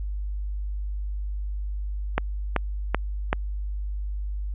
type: click train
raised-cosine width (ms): 0.5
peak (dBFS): -6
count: 4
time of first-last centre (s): 2.18-3.329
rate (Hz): 2.61
effects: added 50 Hz sine -27 dBFS peak until 4.54 s + resampled to 8000 Hz